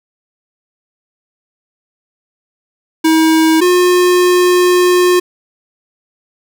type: tone pair in turn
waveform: square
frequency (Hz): 320 / 359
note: D#4 / F4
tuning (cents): +49 / +48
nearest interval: major second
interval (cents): 199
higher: second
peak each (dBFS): -8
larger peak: neither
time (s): 3.04-3.61 / 3.61-5.2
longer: second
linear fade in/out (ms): 10
effects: none